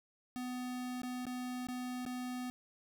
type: tone with dropouts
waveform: square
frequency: 250 Hz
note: B3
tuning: 21 cents sharp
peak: -39 dBFS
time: 0.36-2.5 s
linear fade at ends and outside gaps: 0 ms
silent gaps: 1.018-1.033 / 1.254-1.267 / 1.67-1.686 / 2.052-2.063 s
effects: none